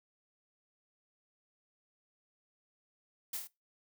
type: noise with echo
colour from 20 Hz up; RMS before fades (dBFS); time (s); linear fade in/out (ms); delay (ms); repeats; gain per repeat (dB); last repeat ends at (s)
blue; -38; 3.33-3.37; 5; 26; 4; -3; 3.474
effects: noise-tail reverb RT60 0.2 s tail -20 dB re dry